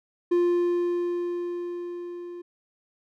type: tone with level ramp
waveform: triangle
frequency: 350 Hz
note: F4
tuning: 4 cents sharp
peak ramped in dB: -16 to -34 dBFS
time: 0.31-2.42 s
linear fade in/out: 10 ms
effects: none